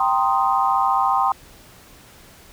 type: chord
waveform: sine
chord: C minor seventh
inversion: second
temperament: equal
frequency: 784 / 932.3 / 1046.5 / 1244.5 Hz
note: G5 / Bb5 / C6 / Eb6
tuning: 0 / 0 / 0 / 0 cents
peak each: -20 / -24 / -20 / -23 dBFS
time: 0-1.32 s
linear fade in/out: 2 ms
effects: pink hiss -47 dBFS RMS until 2.52 s